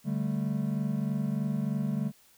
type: chord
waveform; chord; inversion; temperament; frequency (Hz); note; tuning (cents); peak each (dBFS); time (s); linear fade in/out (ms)
triangle; D suspended fourth; none; equal with one note detuned; 146.83 / 196 / 219.2; D3 / G3 / A3; 0 / 0 / -6; -30; 0.04-2.12; 50
effects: white hiss -61 dBFS RMS until 2.37 s